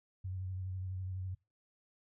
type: tone with vibrato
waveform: sine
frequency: 93.2 Hz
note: F#2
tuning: 13 cents sharp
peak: -37 dBFS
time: 0.24-1.35 s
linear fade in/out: 10 ms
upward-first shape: triangle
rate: 12 Hz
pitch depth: 38 cents each way
effects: noise-tail reverb RT60 0.3 s tail -25 dB re dry